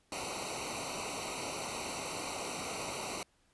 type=noise with comb filter; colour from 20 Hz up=pink; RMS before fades=-39 dBFS; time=0.12-3.23 s; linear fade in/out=2 ms; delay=0.59 ms; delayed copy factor=-1; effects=pink hiss -71 dBFS RMS until 3.53 s + resampled to 24000 Hz